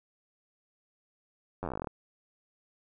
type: slowing click train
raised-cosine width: 1 ms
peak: -21 dBFS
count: 15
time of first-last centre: 1.63-1.872 s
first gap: 10 ms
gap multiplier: 1.08
effects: none